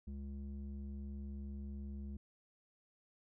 square tone with low-pass filter, 69.3 Hz, C#2, in tune, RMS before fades -45 dBFS, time 0.07-2.17 s, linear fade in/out 5 ms, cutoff 220 Hz, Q 1.9, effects none

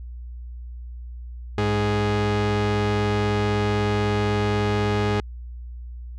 sawtooth tone pair together, 103.85 / 207.7 Hz, G#2 / G#3, 0 / 0 cents, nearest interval octave, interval 1200 cents, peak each -18 / -17 dBFS, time 1.58-5.2 s, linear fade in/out 0 ms, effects added 60 Hz sine -33 dBFS peak until 6.18 s + low-pass 4000 Hz 12 dB/octave

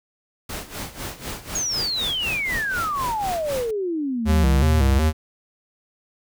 pink noise with tremolo, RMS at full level -30 dBFS, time 0.49-3.71 s, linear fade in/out 5 ms, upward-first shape sine, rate 4 Hz, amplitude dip 80%
sine exponential sweep, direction down, 6740 to 76.1 Hz, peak -22 dBFS, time 1.55-5.09 s, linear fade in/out 5 ms
square tone with vibrato, 72.4 Hz, D2, 24 cents flat, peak -16 dBFS, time 4.25-5.13 s, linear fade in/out 50 ms, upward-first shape square, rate 2.7 Hz, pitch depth 130 cents each way
effects none

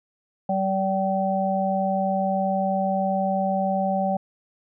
harmonic tone, 192.3 Hz, G3, 33 cents flat, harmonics 1 / 3 / 4, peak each -25 / -26 / -24 dBFS, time 0.49-4.17 s, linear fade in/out 5 ms, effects none

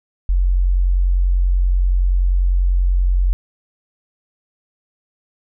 sine tone, 45.18 Hz, F#1, 40 cents flat, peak -12 dBFS, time 0.29-3.33 s, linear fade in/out 0 ms, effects none

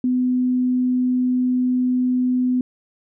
sine tone, 251.6 Hz, B3, 32 cents sharp, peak -16 dBFS, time 0.04-2.61 s, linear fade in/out 2 ms, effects none

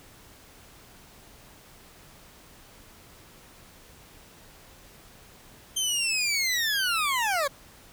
20% pulse linear sweep, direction down, 3156 to 533 Hz, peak -19 dBFS, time 5.76-7.48 s, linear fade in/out 10 ms, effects pink hiss -52 dBFS RMS until 7.92 s

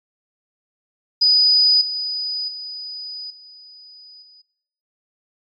sine tone with level steps, 4965 Hz, D#8, 5 cents flat, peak -11 / -22 / -29 / -41 / -46 dBFS, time 1.21-4.42 s, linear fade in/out 10 ms, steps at 1.81 / 2.48 / 3.3 / 4.22 s, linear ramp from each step 5 ms, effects noise-tail reverb RT60 0.8 s tail -24 dB re dry + MP3 96 kbps

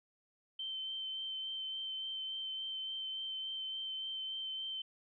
sine tone with vibrato, 3100 Hz, G7, 20 cents flat, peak -38 dBFS, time 0.59-4.82 s, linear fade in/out 5 ms, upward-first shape sine, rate 3.5 Hz, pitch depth 13 cents each way, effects none

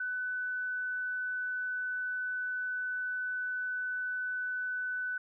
sine tone, 1499 Hz, F#6, 22 cents sharp, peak -32 dBFS, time 0-5.18 s, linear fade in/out 5 ms, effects none

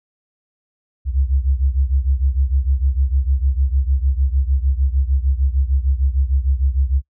sine beating tone pair, 65 / 71.6 Hz, C2 / D2, -11 / -43 cents, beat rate 6.6 Hz, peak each -16 / -19 dBFS, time 1.05-7.02 s, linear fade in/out 50 ms, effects noise-tail reverb RT60 0.1 s tail -23 dB re dry

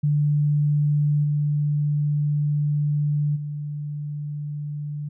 sine tone with level steps, 147.4 Hz, D3, 7 cents sharp, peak -17 / -19 / -27 dBFS, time 0.03-5.09 s, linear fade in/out 10 ms, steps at 1.23 / 3.35 s, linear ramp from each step 20 ms, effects none

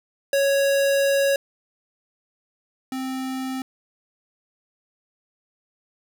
square tone pair in turn, 554.4 / 261.6 Hz, C#5 / C4, 0 / 0 cents, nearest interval octave + minor second, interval 1300 cents, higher first, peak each -18 / -27 dBFS, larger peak first, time 0.33-1.36 / 2.92-3.62 s, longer first, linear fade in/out 2 ms, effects none

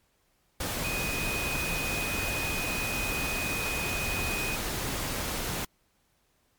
sine tone in noise, 2497 Hz, D#7, 6 cents sharp, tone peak -32 dBFS, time 0.84-4.56 s, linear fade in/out 5 ms, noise pink, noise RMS -32 dBFS, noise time 0.6-5.65 s, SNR -3 dB, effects pink hiss -70 dBFS RMS until 6.58 s + MP3 96 kbps

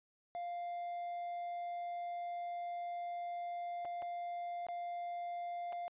triangle tone with dropouts, 698.5 Hz, F5, in tune, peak -37 dBFS, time 0.35-5.88 s, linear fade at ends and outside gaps 0 ms, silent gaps 3.849-3.853 / 4.021-4.025 / 4.667-4.686 / 5.724-5.729 s, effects resampled to 8000 Hz

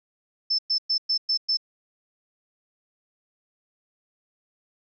sine tone bursts, 5280 Hz, E8, 2 cents sharp, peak -20 dBFS, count 6, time 0.5-1.572 s, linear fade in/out 10 ms, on 87 ms, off 110 ms, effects none

